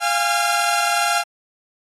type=tone cluster; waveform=sawtooth; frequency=697 / 816 / 1373 Hz; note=F5 / G#5 / F6; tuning=-4 / -31 / -30 cents; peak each=-18 dBFS; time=0-1.24 s; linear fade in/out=50 ms; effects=AAC 32 kbps